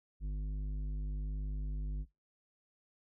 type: tone with tanh clipping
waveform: triangle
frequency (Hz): 50.6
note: G#1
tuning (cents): -44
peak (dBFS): -36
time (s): 0.2-2.06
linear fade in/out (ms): 50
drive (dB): 14
effects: noise-tail reverb RT60 0.2 s tail -21 dB re dry